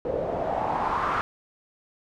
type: noise with low-pass filter sweep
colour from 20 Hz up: white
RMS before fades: -27 dBFS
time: 0.05-1.21 s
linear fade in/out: 0 ms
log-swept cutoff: 490 to 1300 Hz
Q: 4
effects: none